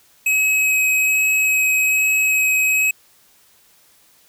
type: tone with vibrato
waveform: square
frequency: 2549 Hz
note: D#7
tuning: 41 cents sharp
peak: -15 dBFS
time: 0.26-2.91 s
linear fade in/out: 5 ms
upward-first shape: sine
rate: 1.2 Hz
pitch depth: 8 cents each way
effects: white hiss -54 dBFS RMS until 4.28 s